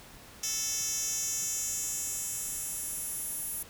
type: tone with high-pass filter sweep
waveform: 10% pulse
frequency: 440 Hz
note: A4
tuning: in tune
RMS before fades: -34 dBFS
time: 0.43-3.63 s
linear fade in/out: 5 ms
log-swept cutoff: 5300 to 11000 Hz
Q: 2.6
effects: pink hiss -51 dBFS RMS until 3.69 s